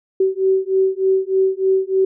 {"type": "beating tone pair", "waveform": "sine", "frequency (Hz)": [380, 383.3], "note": ["F#4", "G4"], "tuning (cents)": [46, -39], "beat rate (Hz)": 3.3, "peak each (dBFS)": -17, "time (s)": [0.2, 2.05], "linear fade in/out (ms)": 5, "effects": []}